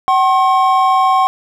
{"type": "tone pair together", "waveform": "triangle", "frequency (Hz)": [759, 1073.4], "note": ["F#5", "C6"], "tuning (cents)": [44, 44], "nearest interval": "tritone", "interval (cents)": 600, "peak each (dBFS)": -10, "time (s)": [0.08, 1.27], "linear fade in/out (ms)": 0, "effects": []}